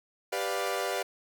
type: chord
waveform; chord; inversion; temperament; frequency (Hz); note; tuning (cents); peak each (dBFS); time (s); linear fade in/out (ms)
sawtooth; G dominant seventh; none; equal with one note detuned; 392 / 493.9 / 587.3 / 703.7; G4 / B4 / D5 / F5; 0 / 0 / 0 / +13; -31; 0.32-1.03; 10
effects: none